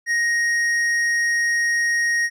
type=tone with hard clipping; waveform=sine; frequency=1873 Hz; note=A#6; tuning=8 cents sharp; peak=-19 dBFS; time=0.06-2.3 s; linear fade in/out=50 ms; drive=8 dB; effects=none